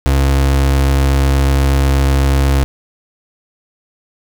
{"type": "tone", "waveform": "35% pulse", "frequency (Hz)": 68.2, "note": "C#2", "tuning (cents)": -28, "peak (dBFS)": -8, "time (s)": [0.06, 2.64], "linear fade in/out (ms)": 0, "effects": []}